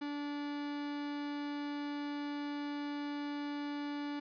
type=tone; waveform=45% pulse; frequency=290 Hz; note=D4; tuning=22 cents flat; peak=-37 dBFS; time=0.01-4.2 s; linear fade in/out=10 ms; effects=resampled to 11025 Hz + 11-bit